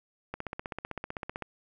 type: click train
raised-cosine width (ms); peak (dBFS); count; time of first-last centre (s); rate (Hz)
0.5; -20; 18; 0.34-1.423; 15.7
effects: none